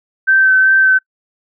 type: tone with vibrato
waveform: sine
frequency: 1543 Hz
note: G6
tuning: 28 cents flat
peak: -7 dBFS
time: 0.27-0.99 s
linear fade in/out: 20 ms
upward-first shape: sine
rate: 2.6 Hz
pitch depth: 17 cents each way
effects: noise-tail reverb RT60 0.1 s tail -25 dB re dry